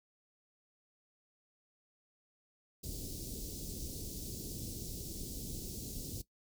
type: band-stop noise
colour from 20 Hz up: pink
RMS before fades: -43 dBFS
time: 2.83-6.22 s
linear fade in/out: 10 ms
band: 410 to 4600 Hz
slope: 24 dB/octave
effects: noise-tail reverb RT60 0.1 s tail -17 dB re dry